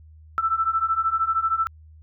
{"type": "beating tone pair", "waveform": "sine", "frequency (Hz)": [1318.5, 1331.5], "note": ["E6", "E6"], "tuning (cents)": [0, 17], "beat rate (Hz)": 13, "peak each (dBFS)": [-24, -22], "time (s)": [0.38, 1.67], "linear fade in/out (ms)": 0, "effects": ["added 78 Hz sine -45 dBFS peak until 2.02 s"]}